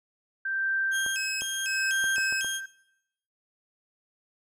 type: tone with tremolo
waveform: sine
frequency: 1568 Hz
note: G6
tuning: in tune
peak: -24 dBFS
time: 0.45-2.66 s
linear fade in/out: 5 ms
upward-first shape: sine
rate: 0.78 Hz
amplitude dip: 75%
type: tone with vibrato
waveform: 20% pulse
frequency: 2882 Hz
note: F#7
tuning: 46 cents flat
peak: -25 dBFS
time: 0.91-2.61 s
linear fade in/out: 50 ms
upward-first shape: square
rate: 2 Hz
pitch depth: 200 cents each way
type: clicks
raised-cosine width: 1 ms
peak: -28 dBFS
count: 6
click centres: 1.063 / 1.42 / 2.041 / 2.182 / 2.325 / 2.446 s
effects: noise-tail reverb RT60 0.8 s tail -19 dB re dry